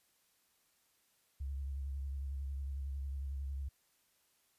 sine tone with vibrato, 68.7 Hz, C#2, 15 cents flat, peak -37 dBFS, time 1.4-3.69 s, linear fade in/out 10 ms, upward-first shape sine, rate 11 Hz, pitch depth 49 cents each way, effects white hiss -74 dBFS RMS until 4.58 s + resampled to 32000 Hz

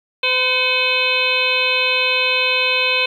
harmonic tone with a mistuned harmonic, 510 Hz, C5, 44 cents flat, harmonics 1 / 2 / 3 / 4 / 5 / 6 / 7 / 8, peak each -24 / -26 / -29 / -27 / -17 / -24 / -24 / -26 dBFS, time 0.23-3.06 s, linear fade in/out 5 ms, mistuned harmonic 4, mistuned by +140 cents, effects 8-bit

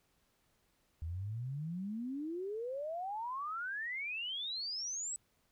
sine exponential sweep, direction up, 77.78 to 8030 Hz, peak -37 dBFS, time 1.02-5.16 s, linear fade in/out 0 ms, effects pink hiss -75 dBFS RMS until 5.51 s

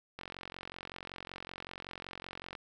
click train, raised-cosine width 0.3 ms, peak -26 dBFS, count 108, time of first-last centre 0.19-2.552 s, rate 45.3 Hz, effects none

